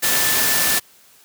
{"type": "tone in noise", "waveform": "sine", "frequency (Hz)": 1760, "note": "A6", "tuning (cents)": 0, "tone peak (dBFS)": -25, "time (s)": [0.02, 0.8], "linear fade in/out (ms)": 20, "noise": "white", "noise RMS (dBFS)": -18, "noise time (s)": [0.02, 0.8], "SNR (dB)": -10, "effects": ["white hiss -51 dBFS RMS until 1.24 s", "high-pass 80 Hz 12 dB/octave"]}